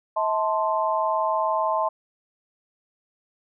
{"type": "chord", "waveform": "sine", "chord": "A minor", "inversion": "second", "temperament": "equal with one note detuned", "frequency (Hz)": [642.3, 880, 1046.5], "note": ["E5", "A5", "C6"], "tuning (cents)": [-45, 0, 0], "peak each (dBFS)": -25, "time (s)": [0.16, 1.89], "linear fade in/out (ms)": 10, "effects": []}